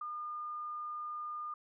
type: tone with ADSR envelope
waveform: sine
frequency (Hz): 1213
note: D#6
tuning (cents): -44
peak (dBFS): -35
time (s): 0.01-1.54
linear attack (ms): 6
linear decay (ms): 4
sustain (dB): -3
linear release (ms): 4
effects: none